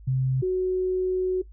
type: tone pair in turn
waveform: sine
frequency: 130.81 / 370 Hz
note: C3 / F#4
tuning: 0 / 0 cents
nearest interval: octave + tritone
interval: 1800 cents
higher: second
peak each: -21 dBFS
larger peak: neither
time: 0.07-0.42 / 0.42-1.42 s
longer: second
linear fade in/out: 10 ms
effects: noise-tail reverb RT60 0.1 s tail -18 dB re dry + added 52 Hz sine -43 dBFS peak until 1.52 s